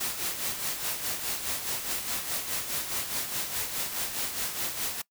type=noise with tremolo; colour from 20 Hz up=white; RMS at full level=-30 dBFS; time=0-5.02 s; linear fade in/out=10 ms; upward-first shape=sine; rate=4.8 Hz; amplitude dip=55%; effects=noise-tail reverb RT60 0.1 s tail -22 dB re dry